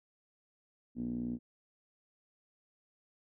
5% pulse tone with low-pass filter, 60 Hz, B1, 49 cents flat, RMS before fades -37 dBFS, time 0.95-1.39 s, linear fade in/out 50 ms, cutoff 250 Hz, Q 7.1, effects none

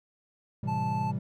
triangle chord, A minor seventh, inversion none, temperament equal, 110 / 130.81 / 164.81 / 196 Hz, A2 / C3 / E3 / G3, 0 / 0 / 0 / 0 cents, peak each -33 / -31 / -35 / -33 dBFS, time 0.63-1.19 s, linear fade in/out 5 ms
triangle tone, 876 Hz, A5, 8 cents flat, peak -28 dBFS, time 0.67-1.12 s, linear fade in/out 20 ms
effects none

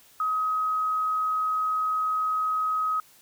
sine tone, 1266 Hz, D#6, 30 cents sharp, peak -23 dBFS, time 0.2-3 s, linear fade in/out 2 ms, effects white hiss -56 dBFS RMS until 3.21 s

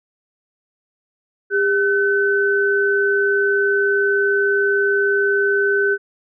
sine tone pair together, 401.7 / 1516.6 Hz, G4 / F#6, +42 / +42 cents, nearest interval octave + major seventh, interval 2300 cents, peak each -17 dBFS, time 1.5-5.98 s, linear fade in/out 50 ms, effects none

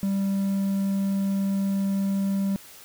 triangle tone, 196 Hz, G3, in tune, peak -20 dBFS, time 0.03-2.56 s, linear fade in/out 0 ms, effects white hiss -47 dBFS RMS until 2.84 s

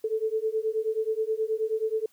sine beating tone pair, 434.7 / 444.1 Hz, A4 / A4, -21 / +16 cents, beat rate 9.4 Hz, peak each -28 dBFS, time 0.04-2.06 s, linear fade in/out 5 ms, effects white hiss -64 dBFS RMS until 2.12 s

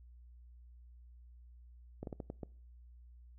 slowing click train, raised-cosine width 2 ms, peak -28 dBFS, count 6, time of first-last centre 2.03-2.432 s, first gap 42 ms, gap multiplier 1.33, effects noise-tail reverb RT60 0.5 s tail -24 dB re dry + added 60 Hz sine -54 dBFS peak until 3.38 s

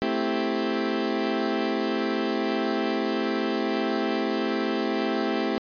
30% pulse chord, A minor seventh, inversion none, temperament equal, 220 / 261.6 / 329.6 / 392 Hz, A3 / C4 / E4 / G4, 0 / 0 / 0 / 0 cents, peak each -27 dBFS, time 0.02-5.58 s, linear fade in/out 0 ms, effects resampled to 11025 Hz

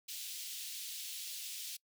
pink high-pass noise, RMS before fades -44 dBFS, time 0.08-1.77 s, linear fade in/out 10 ms, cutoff 3000 Hz, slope 24 dB/octave, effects noise-tail reverb RT60 0.1 s tail -24 dB re dry

